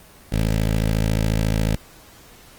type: tone with notch filter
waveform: 15% pulse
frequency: 54.1 Hz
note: A1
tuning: 29 cents flat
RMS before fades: -20 dBFS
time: 0.32-1.76 s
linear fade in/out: 5 ms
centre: 1100 Hz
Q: 1.5
effects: pink hiss -47 dBFS RMS until 2.58 s + Opus 24 kbps